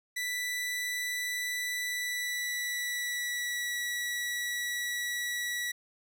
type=tone with pitch glide; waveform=sawtooth; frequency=1975.5 to 1940.4 Hz; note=B6 to B6; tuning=0 to -31 cents; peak=-28 dBFS; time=0.16-5.72 s; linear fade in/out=10 ms; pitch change=-31 cents; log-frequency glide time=1.83-3.8 s; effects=none